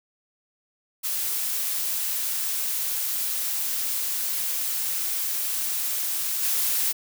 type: noise with level steps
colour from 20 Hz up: blue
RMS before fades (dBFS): -27 / -24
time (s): 1.03-6.93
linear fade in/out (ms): 20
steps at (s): 6.42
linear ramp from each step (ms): 10
effects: none